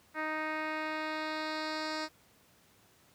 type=tone with low-pass filter sweep; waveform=10% pulse; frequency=311.1 Hz; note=D#4; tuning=in tune; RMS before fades=-36 dBFS; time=0.14-2.09 s; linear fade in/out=50 ms; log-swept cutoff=2000 to 5400 Hz; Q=2; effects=pink hiss -64 dBFS RMS until 3.14 s + high-pass 80 Hz 12 dB/octave